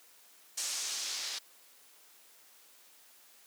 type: noise with low-pass filter sweep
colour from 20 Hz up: blue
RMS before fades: -37 dBFS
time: 0.57-1.39 s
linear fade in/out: 10 ms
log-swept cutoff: 7100 to 4600 Hz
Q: 1.6
effects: white hiss -60 dBFS RMS until 3.46 s + high-pass 300 Hz 12 dB/octave